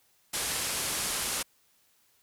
white low-pass noise, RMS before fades -32 dBFS, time 0.33-1.43 s, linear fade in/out 10 ms, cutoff 12000 Hz, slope 48 dB/octave, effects white hiss -67 dBFS RMS until 2.22 s

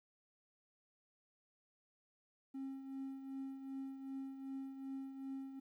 triangle tone with tremolo, 269.1 Hz, C4, 49 cents sharp, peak -38 dBFS, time 2.54-5.6 s, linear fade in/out 10 ms, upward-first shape triangle, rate 2.6 Hz, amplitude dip 65%, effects tanh soft clip ceiling -36 dBFS + 13-bit

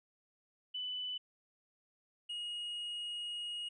sine / triangle tone pair in turn, 2992 / 2880 Hz, F#7 / F#7, +19 / -47 cents, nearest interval minor second, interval 66 cents, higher first, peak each -37 / -37 dBFS, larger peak neither, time 0.74-1.18 / 2.29-3.69 s, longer second, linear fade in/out 10 ms, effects resampled to 24000 Hz

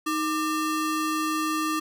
square ring-modulated tone, 750 Hz, F#5, 23 cents sharp, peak -22 dBFS, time 0.06-1.8 s, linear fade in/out 10 ms, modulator 437 Hz, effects none

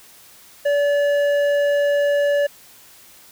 sine tone with hard clipping, 575 Hz, D5, 37 cents flat, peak -17 dBFS, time 0.65-2.47 s, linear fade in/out 10 ms, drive 8 dB, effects white hiss -47 dBFS RMS until 3.31 s

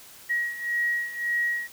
sine beating tone pair, 1900 / 1901.8 Hz, A#6 / A#6, +33 / +34 cents, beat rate 1.8 Hz, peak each -30 / -26 dBFS, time 0.29-1.68 s, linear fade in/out 20 ms, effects white hiss -48 dBFS RMS until 1.72 s

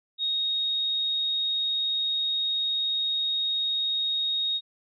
sine tone, 3741 Hz, A#7, 5 cents sharp, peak -24 dBFS, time 0.18-4.61 s, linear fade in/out 50 ms, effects none

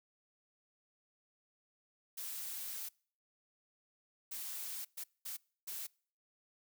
blue noise bursts at uneven times, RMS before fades -43 dBFS, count 5, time 2.17-2.89 / 4.31-4.85 / 4.97-5.04 / 5.25-5.37 / 5.67-5.87 s, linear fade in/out 10 ms, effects noise-tail reverb RT60 0.5 s tail -26 dB re dry

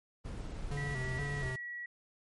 brown noise, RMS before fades -41 dBFS, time 0.24-1.53 s, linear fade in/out 20 ms
square tone with vibrato, 135.8 Hz, C#3, 35 cents flat, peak -37 dBFS, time 0.71-1.56 s, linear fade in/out 5 ms, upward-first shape square, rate 2.1 Hz, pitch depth 88 cents each way
sine tone with pitch glide, 1945 to 1928.2 Hz, B6 to B6, -27 to -42 cents, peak -39 dBFS, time 0.77-1.86 s, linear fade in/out 5 ms, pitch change -15 cents, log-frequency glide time 1.23-1.31 s
effects MP3 48 kbps

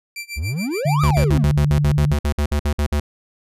sawtooth tone with tremolo, 2349 Hz, D7, in tune, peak -23 dBFS, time 0.16-1.28 s, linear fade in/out 2 ms, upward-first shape sine, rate 7 Hz, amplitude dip 95%
triangle exponential two-way sweep, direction up then down, 62.5 to 1301 to 180.7 Hz, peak -19 dBFS, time 0.36-1.46 s, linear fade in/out 20 ms, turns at 1.02 s
sine tone with vibrato, 146.7 Hz, D3, 2 cents flat, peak -15 dBFS, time 0.85-2.14 s, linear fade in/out 10 ms, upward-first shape square, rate 13 Hz, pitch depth 8 cents each way
square tone bursts, 73.42 Hz, D2, in tune, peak -17 dBFS, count 15, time 1.03-3 s, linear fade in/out 5 ms, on 80 ms, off 55 ms
effects resampled to 32000 Hz

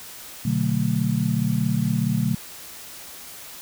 sine chord, B minor seventh, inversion none, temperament just, 123.47 / 148.16 / 185.21 / 222.2 Hz, B2 / D3 / F#3 / A3, 0 / +16 / +2 / +17 cents, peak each -25 dBFS, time 0.45-2.35 s, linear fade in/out 5 ms, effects white hiss -40 dBFS RMS until 3.61 s

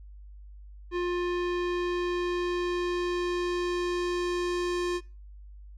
square tone with low-pass filter sweep, 353.5 Hz, F4, 21 cents sharp, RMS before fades -29 dBFS, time 0.91-5.01 s, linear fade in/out 50 ms, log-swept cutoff 2900 to 6900 Hz, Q 0.89, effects noise-tail reverb RT60 0.3 s tail -22 dB re dry + added 50 Hz sine -44 dBFS peak until 5.77 s

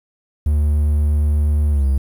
triangle tone with pitch glide, 74.3 to 67.74 Hz, D2 to C#2, +21 to -39 cents, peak -11 dBFS, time 0.46-1.98 s, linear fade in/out 5 ms, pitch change -160 cents, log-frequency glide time 1.7-1.86 s, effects 8-bit

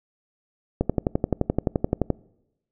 click train, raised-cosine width 2 ms, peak -7 dBFS, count 16, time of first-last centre 0.81-2.103 s, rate 11.6 Hz, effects noise-tail reverb RT60 0.9 s tail -24 dB re dry

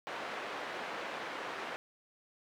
pink band-pass noise, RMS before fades -41 dBFS, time 0.07-1.76 s, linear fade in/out 0 ms, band 510 to 2300 Hz, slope 12 dB/octave, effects none

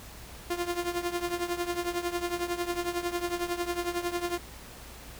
sawtooth tone with tremolo, 349.2 Hz, F4, in tune, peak -22 dBFS, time 0.5-4.38 s, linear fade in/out 5 ms, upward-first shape triangle, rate 11 Hz, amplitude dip 85%, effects added 60 Hz sine -49 dBFS peak until 5.19 s + pink hiss -47 dBFS RMS until 5.19 s

